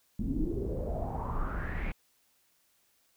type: noise with low-pass filter sweep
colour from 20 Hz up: brown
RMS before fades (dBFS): -33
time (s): 0.19-1.92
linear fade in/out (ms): 5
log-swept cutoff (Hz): 230 to 2400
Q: 6
effects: white hiss -70 dBFS RMS until 3.16 s